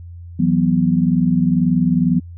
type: chord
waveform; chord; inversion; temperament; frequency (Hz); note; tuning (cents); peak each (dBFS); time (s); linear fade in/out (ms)
sine; E suspended second; none; equal; 164.81 / 185 / 246.9; E3 / F#3 / B3; 0 / 0 / 0; -17; 0.39-2.2; 10
effects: added 86 Hz sine -32 dBFS peak until 2.37 s